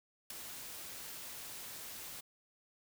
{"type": "noise with ADSR envelope", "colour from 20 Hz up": "white", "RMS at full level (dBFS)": -40, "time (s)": [0.3, 2.21], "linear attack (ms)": 4, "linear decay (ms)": 7, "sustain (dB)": -7, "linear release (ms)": 11, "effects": []}